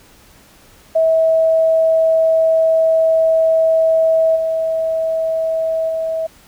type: tone with level steps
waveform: sine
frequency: 647 Hz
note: E5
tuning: 32 cents flat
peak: -10 / -15 / -17 dBFS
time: 0.95-6.27 s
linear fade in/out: 10 ms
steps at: 4.35 / 5.88 s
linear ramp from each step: 20 ms
effects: pink hiss -47 dBFS RMS until 6.47 s